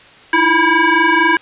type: tone with frequency modulation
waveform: sine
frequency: 313.4 Hz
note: D#4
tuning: 13 cents sharp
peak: -9 dBFS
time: 0.33-1.37 s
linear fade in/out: 2 ms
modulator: 651 Hz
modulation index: 3
effects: white hiss -42 dBFS RMS until 1.41 s + resampled to 8000 Hz